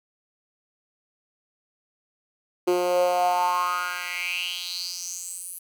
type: tone with high-pass filter sweep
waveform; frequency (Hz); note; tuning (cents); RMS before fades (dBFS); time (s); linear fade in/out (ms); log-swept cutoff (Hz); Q
10% pulse; 178.3; F3; +36; -26; 2.67-5.59; 10; 360 to 11000; 6
effects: none